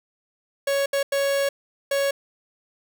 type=tone bursts at uneven times; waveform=45% pulse; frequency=556 Hz; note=C#5; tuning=5 cents sharp; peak=-20 dBFS; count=4; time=0.67-0.86 / 0.93-1.03 / 1.12-1.49 / 1.91-2.11 s; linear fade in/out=5 ms; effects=none